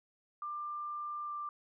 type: tone with pitch glide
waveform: sine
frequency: 1190 to 1183.1 Hz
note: D6 to D6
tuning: +22 to +12 cents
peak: -37 dBFS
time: 0.42-1.49 s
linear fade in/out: 2 ms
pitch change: -10 cents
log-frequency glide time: 1.25-1.31 s
effects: none